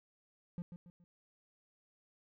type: tone with echo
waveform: triangle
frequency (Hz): 174.61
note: F3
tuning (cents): 0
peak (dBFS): -36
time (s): 0.58-0.62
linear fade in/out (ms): 0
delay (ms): 140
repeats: 3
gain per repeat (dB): -8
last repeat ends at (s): 1.04
effects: none